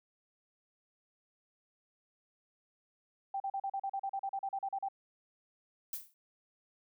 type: tone bursts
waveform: sine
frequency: 784 Hz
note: G5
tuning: in tune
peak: -33 dBFS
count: 16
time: 3.34-4.886 s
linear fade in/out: 5 ms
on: 61 ms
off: 38 ms
type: noise with exponential decay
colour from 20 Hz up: violet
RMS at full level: -35 dBFS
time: 5.93-6.14 s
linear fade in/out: 2 ms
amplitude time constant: 44 ms
effects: none